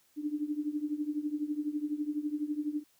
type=tone with tremolo; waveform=sine; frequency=297.9 Hz; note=D4; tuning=25 cents sharp; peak=-27 dBFS; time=0.16-2.84 s; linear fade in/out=50 ms; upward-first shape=triangle; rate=12 Hz; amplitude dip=90%; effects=white hiss -68 dBFS RMS until 2.99 s